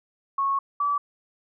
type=tone pair in turn; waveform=sine; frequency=1100 / 1151.5 Hz; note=C#6 / D6; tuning=-14 / -34 cents; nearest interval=minor second; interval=80 cents; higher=second; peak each=-21 / -21 dBFS; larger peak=neither; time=0.38-0.59 / 0.8-0.98 s; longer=first; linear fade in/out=5 ms; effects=none